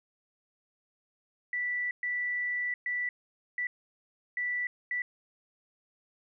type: tone bursts at uneven times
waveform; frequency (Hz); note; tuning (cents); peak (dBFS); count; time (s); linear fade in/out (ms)
sine; 1967; B6; -7; -29; 6; 1.53-1.91 / 2.03-2.74 / 2.86-3.09 / 3.58-3.67 / 4.37-4.67 / 4.91-5.02; 2
effects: none